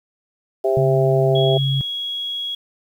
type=harmonic tone; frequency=132.4 Hz; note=C3; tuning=21 cents sharp; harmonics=3 / 4 / 5 / 6; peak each=-18 / -25 / -19 / -31 dBFS; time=0.64-1.58 s; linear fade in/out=10 ms
type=tone with pitch glide; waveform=sine; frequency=137.9 to 135.61 Hz; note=C#3 to C#3; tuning=-9 to -38 cents; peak=-17 dBFS; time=0.77-1.81 s; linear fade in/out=0 ms; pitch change=-29 cents; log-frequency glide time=1.57-1.65 s
type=tone; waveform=sine; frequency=3322 Hz; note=G#7; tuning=in tune; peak=-23 dBFS; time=1.35-2.55 s; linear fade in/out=5 ms
effects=8-bit